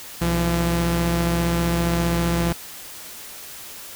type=tone pair together; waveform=sawtooth; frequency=61.7 / 170.04 Hz; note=B1 / F3; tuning=-1 / -46 cents; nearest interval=octave + tritone; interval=1755 cents; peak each=-21 / -16 dBFS; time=0.21-2.53 s; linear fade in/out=10 ms; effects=white hiss -38 dBFS RMS until 3.95 s